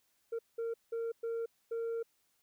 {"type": "tone bursts at uneven times", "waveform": "sine", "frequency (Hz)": 460, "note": "A#4", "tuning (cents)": -23, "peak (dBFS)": -31, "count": 5, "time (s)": [[0.32, 0.39], [0.58, 0.74], [0.92, 1.12], [1.23, 1.46], [1.71, 2.03]], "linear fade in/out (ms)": 10, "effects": ["tanh soft clip ceiling -33 dBFS", "white hiss -75 dBFS RMS until 2.42 s"]}